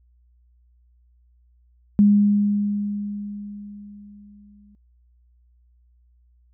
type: tone with exponential decay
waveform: sine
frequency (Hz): 204.9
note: G#3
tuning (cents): -23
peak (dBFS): -10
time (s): 1.99-4.75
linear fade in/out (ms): 0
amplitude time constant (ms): 600
effects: added 60 Hz sine -55 dBFS peak until 6.53 s